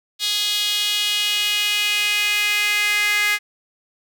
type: tone with high-pass filter sweep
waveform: sawtooth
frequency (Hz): 415.3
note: G#4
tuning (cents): 0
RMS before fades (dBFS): -20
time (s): 0.19-3.39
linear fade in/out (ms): 50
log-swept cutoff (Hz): 3600 to 2000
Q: 3.7
effects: none